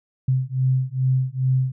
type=beating tone pair; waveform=sine; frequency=129 / 131.4 Hz; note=C3 / C3; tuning=-24 / +8 cents; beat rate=2.4 Hz; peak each=-21 dBFS; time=0.28-1.72 s; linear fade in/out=5 ms; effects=none